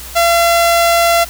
sawtooth tone, 681 Hz, F5, 44 cents flat, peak -5 dBFS, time 0.15-1.25 s, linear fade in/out 20 ms, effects added 60 Hz sine -33 dBFS peak until 1.29 s + white hiss -31 dBFS RMS until 1.29 s

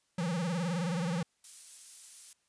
square tone with vibrato, 172.2 Hz, F3, 24 cents flat, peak -31 dBFS, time 0.18-1.23 s, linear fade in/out 5 ms, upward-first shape sine, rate 19 Hz, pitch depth 140 cents each way
violet noise, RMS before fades -44 dBFS, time 1.44-2.33 s, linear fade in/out 2 ms
effects white hiss -75 dBFS RMS until 2.48 s + resampled to 22050 Hz

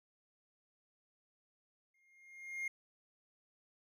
triangle tone with exponential growth, 2128 Hz, C7, 29 cents sharp, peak -33 dBFS, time 1.94-2.68 s, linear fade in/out 5 ms, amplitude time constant 160 ms, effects none

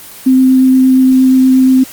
sine tone with vibrato, 260 Hz, C4, 11 cents flat, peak -4 dBFS, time 0.26-1.84 s, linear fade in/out 10 ms, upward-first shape sine, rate 8.5 Hz, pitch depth 8 cents each way, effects white hiss -32 dBFS RMS until 1.92 s + Opus 24 kbps

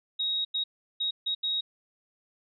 sine tone bursts at uneven times, 3784 Hz, A#7, 25 cents sharp, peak -26 dBFS, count 5, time 0.19-0.45 / 0.54-0.64 / 1-1.11 / 1.26-1.35 / 1.43-1.61 s, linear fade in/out 10 ms, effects none

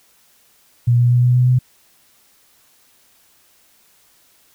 sine tone with pitch steps, 120.2 / 121.39 / 122.58 / 123.79 / 125.02 / 126.25 Hz, B2 / B2 / B2 / B2 / B2 / B2, -46 / -29 / -13 / +4 / +22 / +39 cents, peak -10 dBFS, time 0.87-1.59 s, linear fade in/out 10 ms, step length 120 ms, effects white hiss -55 dBFS RMS until 4.54 s

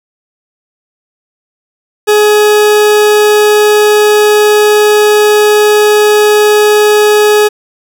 40% pulse tone, 420.5 Hz, G#4, 22 cents sharp, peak -3 dBFS, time 2.07-7.49 s, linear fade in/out 20 ms, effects none

